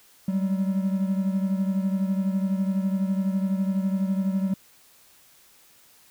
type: beating tone pair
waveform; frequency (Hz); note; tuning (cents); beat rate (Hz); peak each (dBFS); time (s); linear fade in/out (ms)
triangle; 190 / 202; F#3 / G#3; +46 / -48; 12; -21 / -27; 0.28-4.54; 5
effects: white hiss -56 dBFS RMS until 6.1 s